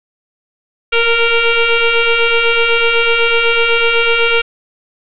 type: tone with frequency modulation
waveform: sine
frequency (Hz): 1393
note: F6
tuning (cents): -5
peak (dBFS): -9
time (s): 0.92-4.42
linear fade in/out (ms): 10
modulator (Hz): 463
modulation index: 3.6
effects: none